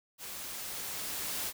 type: noise with level ramp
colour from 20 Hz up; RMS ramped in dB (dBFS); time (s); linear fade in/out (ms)
white; -43 to -35; 0.18-1.53; 50
effects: none